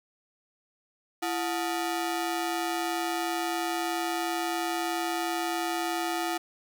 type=ring-modulated tone; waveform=sawtooth; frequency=531 Hz; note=C5; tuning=25 cents sharp; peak=-21 dBFS; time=1.22-6.38 s; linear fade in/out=10 ms; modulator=194 Hz; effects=none